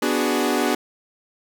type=chord; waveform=sawtooth; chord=G# half-diminished seventh; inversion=first; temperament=equal; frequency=246.9 / 293.7 / 370 / 415.3 Hz; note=B3 / D4 / F#4 / G#4; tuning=0 / 0 / 0 / 0 cents; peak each=-20 / -20 / -21 / -22 dBFS; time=0.02-0.75 s; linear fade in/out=5 ms; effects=none